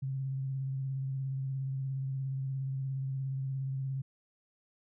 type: tone with vibrato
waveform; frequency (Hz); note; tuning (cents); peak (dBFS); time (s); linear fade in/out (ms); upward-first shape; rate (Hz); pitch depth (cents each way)
sine; 134.2; C3; +44; -32; 0.02-4.02; 10; sine; 17; 26
effects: none